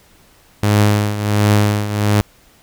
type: tone with tremolo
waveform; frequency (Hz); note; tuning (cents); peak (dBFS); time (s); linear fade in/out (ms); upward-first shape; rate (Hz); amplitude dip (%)
sawtooth; 104.1; G#2; +5; -5; 0.63-2.21; 0; triangle; 1.4; 75
effects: pink hiss -50 dBFS RMS until 2.62 s